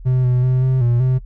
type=tone with pitch steps; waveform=triangle; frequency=127.7 / 124.8 / 127.9 / 130 / 119.6 / 128.6 Hz; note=C3 / B2 / C3 / C3 / A#2 / C3; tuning=-42 / +19 / -39 / -11 / +45 / -30 cents; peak=-11 dBFS; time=0.05-1.19 s; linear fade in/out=20 ms; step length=190 ms; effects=noise-tail reverb RT60 0.1 s tail -19 dB re dry + added 40 Hz sine -32 dBFS peak until 1.25 s